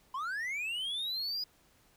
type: linear sweep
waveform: triangle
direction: up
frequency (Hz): 995 to 4978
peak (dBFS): -32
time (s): 0.14-1.44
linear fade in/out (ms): 5
effects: pink hiss -66 dBFS RMS until 1.96 s